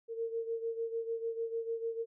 sine beating tone pair, 456.1 / 462.8 Hz, A#4 / A#4, -38 / -13 cents, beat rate 6.7 Hz, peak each -35 / -40 dBFS, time 0.08-2.06 s, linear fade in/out 50 ms, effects none

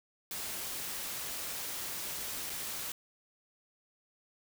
white noise with dropouts, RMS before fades -39 dBFS, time 0.31-2.92 s, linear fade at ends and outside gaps 1 ms, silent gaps 2.497-2.501 s, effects none

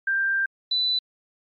sine tone pair in turn, 1582 / 3986 Hz, G6 / B7, +15 / +15 cents, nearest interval octave + major third, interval 1600 cents, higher second, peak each -20 dBFS, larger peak neither, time 0.07-0.46 / 0.71-0.99 s, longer first, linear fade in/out 5 ms, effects MP3 32 kbps

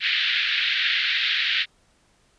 white band-pass noise, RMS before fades -23 dBFS, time 0-1.66 s, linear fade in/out 50 ms, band 1600 to 3900 Hz, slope 48 dB/octave, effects pink hiss -62 dBFS RMS until 2.38 s + resampled to 22050 Hz

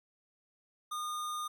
square tone, 1220 Hz, D#6, 34 cents flat, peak -36 dBFS, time 0.91-1.48 s, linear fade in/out 10 ms, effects none

